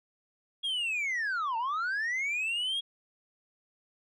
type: linear two-way sweep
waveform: sine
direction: down then up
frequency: 3322 to 880 to 3322 Hz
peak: -26 dBFS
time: 0.63-2.81 s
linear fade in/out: 20 ms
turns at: 1.57 s
effects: tanh soft clip ceiling -28 dBFS